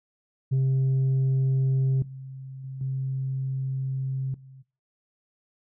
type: tone with level steps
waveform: sine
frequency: 132.9 Hz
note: C3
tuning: 27 cents sharp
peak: -17 / -36 / -33 / -25 / -44 dBFS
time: 0.51-4.63 s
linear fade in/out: 20 ms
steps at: 2.02 / 2.64 / 2.81 / 4.34 s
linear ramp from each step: 2 ms
effects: noise-tail reverb RT60 0.3 s tail -20 dB re dry + tanh soft clip ceiling -19 dBFS